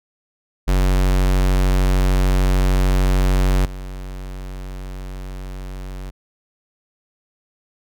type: tone with level steps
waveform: square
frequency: 46.68 Hz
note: F#1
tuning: 16 cents sharp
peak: -14 / -29 dBFS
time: 0.67-6.11 s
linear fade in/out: 20 ms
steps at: 3.65 s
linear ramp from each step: 5 ms
effects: none